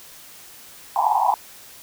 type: band-pass noise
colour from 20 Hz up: pink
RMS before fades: -19 dBFS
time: 0.96-1.34 s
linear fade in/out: 0 ms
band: 730 to 1000 Hz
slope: 96 dB/octave
effects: white hiss -44 dBFS RMS until 1.82 s